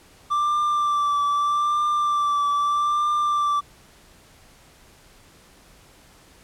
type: tone with vibrato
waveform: triangle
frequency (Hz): 1174.7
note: D6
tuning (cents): 0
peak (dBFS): -17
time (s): 0.3-3.61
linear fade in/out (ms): 20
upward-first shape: triangle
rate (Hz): 0.8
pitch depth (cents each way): 30
effects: pink hiss -52 dBFS RMS until 6.43 s + low-pass 12000 Hz 12 dB/octave